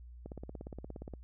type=click train; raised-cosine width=2 ms; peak=-30 dBFS; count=16; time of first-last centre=0.26-1.137 s; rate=17.1 Hz; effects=added 60 Hz sine -48 dBFS peak until 1.23 s